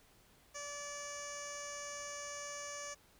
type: tone with low-pass filter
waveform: 15% pulse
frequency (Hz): 578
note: D5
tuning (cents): -28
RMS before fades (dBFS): -45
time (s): 0.54-2.95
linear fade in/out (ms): 20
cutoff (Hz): 6800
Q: 7.4
effects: pink hiss -66 dBFS RMS until 3.19 s